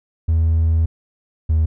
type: tone pair in turn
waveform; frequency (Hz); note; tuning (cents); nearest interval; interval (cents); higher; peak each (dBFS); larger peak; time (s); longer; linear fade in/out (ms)
triangle; 81.3 / 79.35; E2 / D#2; -23 / +35; unison; 42; first; -10; neither; 0.28-0.86 / 1.49-1.66; first; 10
effects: tanh soft clip ceiling -8 dBFS